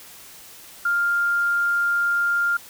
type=tone; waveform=sine; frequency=1400 Hz; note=F6; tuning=4 cents sharp; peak=-18 dBFS; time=0.85-2.57 s; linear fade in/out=5 ms; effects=white hiss -44 dBFS RMS until 2.69 s